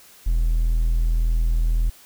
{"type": "tone", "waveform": "triangle", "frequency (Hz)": 40.88, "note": "E1", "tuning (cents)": -14, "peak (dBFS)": -14, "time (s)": [0.26, 1.9], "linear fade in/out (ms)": 10, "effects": ["tanh soft clip ceiling -10 dBFS", "white hiss -49 dBFS RMS until 2.05 s"]}